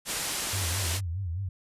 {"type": "low-pass noise", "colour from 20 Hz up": "white", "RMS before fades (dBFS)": -32, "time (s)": [0.05, 1.01], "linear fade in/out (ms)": 50, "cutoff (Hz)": 11000, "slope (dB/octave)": 24}
{"type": "tone with vibrato", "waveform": "sine", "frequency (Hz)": 90.3, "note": "F#2", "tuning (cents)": -42, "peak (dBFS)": -29, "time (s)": [0.53, 1.49], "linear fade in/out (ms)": 5, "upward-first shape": "sine", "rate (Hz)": 4.8, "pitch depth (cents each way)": 170}
{"effects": ["resampled to 32000 Hz"]}